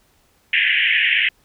pink band-pass noise, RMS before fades -17 dBFS, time 0.53-1.29 s, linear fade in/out 5 ms, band 1700 to 3100 Hz, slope 96 dB/octave, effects pink hiss -59 dBFS RMS until 1.44 s

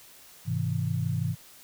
sine chord, Ab augmented, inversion none, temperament just, 103.83 / 129.78 / 162.23 Hz, Ab2 / C3 / E3, 0 / -14 / -27 cents, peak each -30 dBFS, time 0.45-1.36 s, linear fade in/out 50 ms, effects white hiss -52 dBFS RMS until 1.63 s

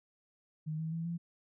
sine tone with pitch steps, 155.56 / 160.21 / 165 / 169.93 Hz, D#3 / E3 / E3 / F3, 0 / -49 / +2 / -47 cents, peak -34 dBFS, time 0.66-1.18 s, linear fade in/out 20 ms, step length 130 ms, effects none

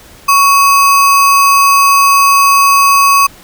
sine tone with sample-and-hold, 1117 Hz, C#6, 13 cents sharp, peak -4 dBFS, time 0.28-3.27 s, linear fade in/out 10 ms, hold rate 3675 Hz, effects pink hiss -38 dBFS RMS until 3.43 s

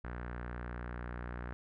sawtooth tone with low-pass filter, 60.3 Hz, B1, 41 cents flat, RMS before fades -42 dBFS, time 0.04-1.53 s, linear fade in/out 0 ms, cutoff 1600 Hz, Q 3.1, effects none

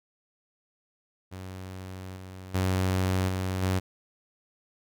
sawtooth tone with level steps, 93.5 Hz, F#2, 19 cents sharp, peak -34 / -37 / -20 / -24 / -20 dBFS, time 1.31-3.8 s, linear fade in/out 20 ms, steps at 2.16 / 2.54 / 3.28 / 3.62 s, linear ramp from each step 10 ms, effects none

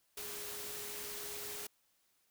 sine tone in noise, 415.3 Hz, G#4, in tune, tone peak -51 dBFS, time 0.17-1.67 s, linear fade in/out 5 ms, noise white, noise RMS -44 dBFS, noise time 0.17-1.67 s, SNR -10 dB, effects white hiss -75 dBFS RMS until 2.3 s

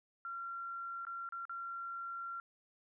sine tone with dropouts, 1372 Hz, F6, 31 cents flat, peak -40 dBFS, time 0.25-2.4 s, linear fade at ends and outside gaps 1 ms, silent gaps 1.051-1.068 / 1.29-1.323 / 1.453-1.495 s, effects none

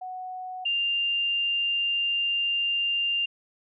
sine tone pair in turn, 740 / 2794 Hz, F#5 / F7, 0 / 0 cents, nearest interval octave + major seventh, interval 2300 cents, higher second, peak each -33 / -23 dBFS, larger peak second, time 0.01-0.65 / 0.65-3.26 s, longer second, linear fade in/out 10 ms, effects none

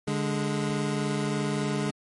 25% pulse tone pair together, 146.09 / 207.5 Hz, D3 / G#3, -9 / -1 cents, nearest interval tritone, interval 608 cents, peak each -25 dBFS, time 0.07-1.91 s, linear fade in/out 10 ms, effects MP3 48 kbps

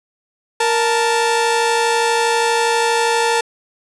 sawtooth tone pair together, 466.2 / 880 Hz, A#4 / A5, 0 / 0 cents, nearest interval major seventh, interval 1100 cents, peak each -13 dBFS, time 0.6-3.41 s, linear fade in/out 5 ms, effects resampled to 24000 Hz + 8-bit

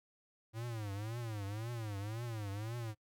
square tone with vibrato, 108.9 Hz, A2, 17 cents flat, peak -40 dBFS, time 0.53-2.95 s, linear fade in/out 50 ms, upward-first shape triangle, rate 1.9 Hz, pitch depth 200 cents each way, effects noise-tail reverb RT60 0.1 s tail -24 dB re dry

